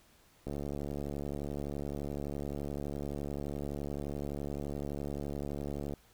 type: click train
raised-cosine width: 2 ms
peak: -25 dBFS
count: 393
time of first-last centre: 0.47-5.937 s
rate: 71.7 Hz
effects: pink hiss -64 dBFS RMS until 6.13 s